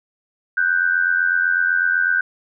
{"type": "tone pair together", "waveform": "sine", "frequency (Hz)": [1480, 1568], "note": ["F#6", "G6"], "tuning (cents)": [0, 0], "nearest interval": "minor second", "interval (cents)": 100, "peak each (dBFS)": -18, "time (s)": [0.57, 2.21], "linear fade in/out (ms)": 5, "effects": []}